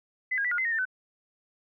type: tone with pitch steps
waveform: sine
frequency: 2015 / 1630 / 1965 / 1429 / 2058 / 1860 / 1795 / 1513 Hz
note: B6 / G#6 / B6 / F6 / C7 / A#6 / A6 / F#6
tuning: +34 / -33 / -9 / +39 / -29 / -4 / +34 / +38 cents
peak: -25 dBFS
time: 0.31-0.854 s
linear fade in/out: 10 ms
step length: 68 ms
effects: none